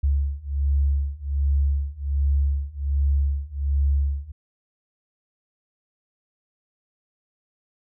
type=beating tone pair; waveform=sine; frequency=69.5 / 70.8 Hz; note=C#2 / C#2; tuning=+5 / +37 cents; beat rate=1.3 Hz; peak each=-23 / -22 dBFS; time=0.03-4.32 s; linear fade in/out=10 ms; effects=none